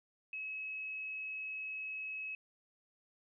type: tone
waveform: sine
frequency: 2570 Hz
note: E7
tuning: 45 cents flat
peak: -39 dBFS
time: 0.33-2.35 s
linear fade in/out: 2 ms
effects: none